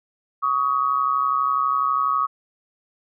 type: tone pair together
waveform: sine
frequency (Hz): 1125.9 / 1258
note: C#6 / D#6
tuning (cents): +27 / +19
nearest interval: major second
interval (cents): 192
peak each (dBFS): -21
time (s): 0.42-2.27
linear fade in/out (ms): 20
effects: none